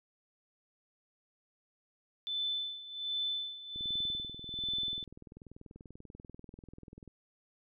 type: tone with tremolo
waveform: sine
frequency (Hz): 3517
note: A7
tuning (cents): -1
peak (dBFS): -31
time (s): 2.27-5.04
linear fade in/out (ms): 0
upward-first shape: sine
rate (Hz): 1.3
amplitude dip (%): 80
type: click train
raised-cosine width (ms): 3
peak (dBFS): -37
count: 69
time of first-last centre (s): 3.76-7.077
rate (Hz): 20.5
effects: none